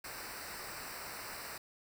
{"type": "noise with comb filter", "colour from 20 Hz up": "pink", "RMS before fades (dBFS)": -45, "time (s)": [0.04, 1.58], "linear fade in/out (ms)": 5, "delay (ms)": 0.3, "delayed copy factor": -0.8, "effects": []}